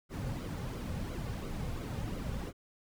brown noise with flanger, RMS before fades -38 dBFS, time 0.09-2.53 s, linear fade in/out 50 ms, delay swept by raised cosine 1.1 to 3.1 ms, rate 2.9 Hz, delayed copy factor -0.6, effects none

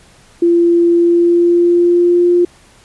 sine tone with pitch glide, 342.4 to 351.2 Hz, F4 to F4, -34 to +10 cents, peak -7 dBFS, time 0.42-2.45 s, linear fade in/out 5 ms, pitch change +44 cents, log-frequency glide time 0.94-2.33 s, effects pink hiss -46 dBFS RMS until 2.84 s + resampled to 24000 Hz

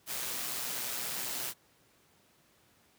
white noise with amplitude modulation, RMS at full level -35 dBFS, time 0.06-1.54 s, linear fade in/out 50 ms, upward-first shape sine, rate 124 Hz, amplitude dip 35%, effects pink hiss -66 dBFS RMS until 2.98 s + high-pass 100 Hz 12 dB/octave

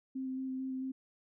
sine tone with vibrato, 261.9 Hz, C4, 2 cents sharp, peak -35 dBFS, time 0.15-0.92 s, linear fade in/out 10 ms, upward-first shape square, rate 4.5 Hz, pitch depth 10 cents each way, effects none

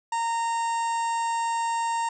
harmonic tone, 923 Hz, A#5, 17 cents flat, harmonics 1 / 2 / 3 / 4 / 5 / 6 / 7 / 8 / 9, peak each -24 / -38 / -41 / -48 / -48 / -47 / -51 / -42 / -44 dBFS, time 0.12-2.09 s, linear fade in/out 5 ms, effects none

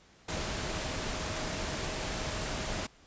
sine tone in noise, 629 Hz, D#5, 19 cents sharp, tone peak -45 dBFS, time 0.28-2.87 s, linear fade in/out 10 ms, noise pink, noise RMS -35 dBFS, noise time 0.28-2.87 s, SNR -13 dB, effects pink hiss -60 dBFS RMS until 3.06 s + resampled to 16000 Hz

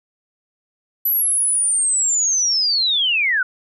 sine linear sweep, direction down, 12000 to 1427 Hz, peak -15 dBFS, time 1.05-3.43 s, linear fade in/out 5 ms, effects none

